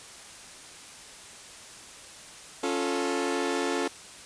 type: chord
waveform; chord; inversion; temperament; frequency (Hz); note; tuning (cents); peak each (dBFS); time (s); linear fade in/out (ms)
sawtooth; Db augmented; none; equal with one note detuned; 277.2 / 352.1 / 440; Db4 / F4 / A4; 0 / +14 / 0; -27; 2.63-3.88; 5
effects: white hiss -46 dBFS RMS until 4.25 s + resampled to 22050 Hz